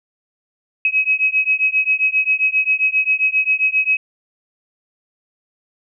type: beating tone pair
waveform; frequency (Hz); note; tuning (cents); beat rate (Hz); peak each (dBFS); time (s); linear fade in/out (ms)
sine; 2545 / 2552.5; D#7 / D#7; +39 / +44; 7.5; -17; 0.85-3.97; 2
effects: none